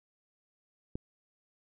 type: click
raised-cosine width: 3 ms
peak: -23 dBFS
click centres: 0.955 s
effects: none